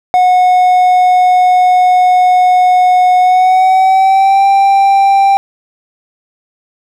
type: tone with pitch glide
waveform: triangle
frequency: 730 to 786.9 Hz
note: F#5 to G5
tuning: -24 to +6 cents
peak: -3 dBFS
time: 0.14-5.37 s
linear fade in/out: 0 ms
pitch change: +130 cents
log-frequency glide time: 3.19-4.45 s
effects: none